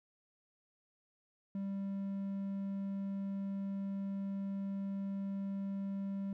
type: tone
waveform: triangle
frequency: 196.5 Hz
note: G3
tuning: 4 cents sharp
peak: -34 dBFS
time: 1.55-6.33 s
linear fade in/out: 2 ms
effects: none